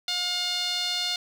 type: tone with band-pass filter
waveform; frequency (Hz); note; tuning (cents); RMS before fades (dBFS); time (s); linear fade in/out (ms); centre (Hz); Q
sawtooth; 714; F5; +38; -28; 0.08-1.16; 2; 4000; 4
effects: 8-bit